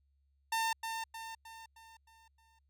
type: tone with echo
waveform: sawtooth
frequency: 902 Hz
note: A5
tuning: 43 cents sharp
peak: -27 dBFS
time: 0.52-0.73 s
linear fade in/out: 5 ms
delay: 310 ms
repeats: 6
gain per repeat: -6 dB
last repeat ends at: 2.59 s
effects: added 69 Hz sine -70 dBFS peak until 2.69 s